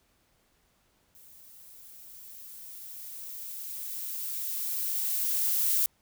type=noise with level ramp; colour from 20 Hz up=violet; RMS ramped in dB=-54 to -25 dBFS; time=1.15-5.86 s; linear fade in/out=0 ms; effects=pink hiss -69 dBFS RMS until 6.01 s